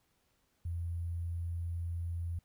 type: tone with sample-and-hold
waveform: sine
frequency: 85.2 Hz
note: F2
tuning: 42 cents flat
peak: -34 dBFS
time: 0.65-2.39 s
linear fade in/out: 5 ms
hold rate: 11025 Hz
effects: pink hiss -75 dBFS RMS until 2.44 s